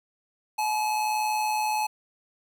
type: tone with amplitude modulation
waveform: square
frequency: 856 Hz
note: A5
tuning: 48 cents flat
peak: -23 dBFS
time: 0.58-1.87 s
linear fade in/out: 10 ms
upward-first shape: sine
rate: 121 Hz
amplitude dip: 40%
effects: 10-bit